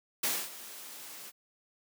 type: noise with ADSR envelope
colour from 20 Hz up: white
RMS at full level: -29 dBFS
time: 0.23-1.32 s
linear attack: 8 ms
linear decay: 250 ms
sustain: -17 dB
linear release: 37 ms
effects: high-pass 200 Hz 12 dB/octave